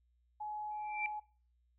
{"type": "tone", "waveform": "sine", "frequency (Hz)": 845, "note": "G#5", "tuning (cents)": 30, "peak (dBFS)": -39, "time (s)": [0.4, 1.2], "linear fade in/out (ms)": 10}
{"type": "tone with exponential growth", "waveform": "sine", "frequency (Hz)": 2349, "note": "D7", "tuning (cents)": 0, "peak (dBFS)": -32, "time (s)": [0.71, 1.06], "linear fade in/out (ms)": 1, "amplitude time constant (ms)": 74}
{"effects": ["noise-tail reverb RT60 0.4 s tail -20 dB re dry", "added 60 Hz sine -70 dBFS peak until 1.78 s"]}